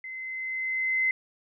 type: tone with level ramp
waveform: sine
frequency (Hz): 2056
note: C7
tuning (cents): -31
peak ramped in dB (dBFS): -36 to -21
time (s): 0.04-1.11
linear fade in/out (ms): 2
effects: none